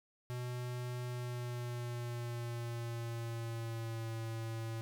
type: tone with pitch glide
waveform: square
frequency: 123.47 to 113.22 Hz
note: B2 to A2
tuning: 0 to +50 cents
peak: -39 dBFS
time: 0.3-4.81 s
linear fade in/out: 0 ms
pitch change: -150 cents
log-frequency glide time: 1.05-4.11 s
effects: none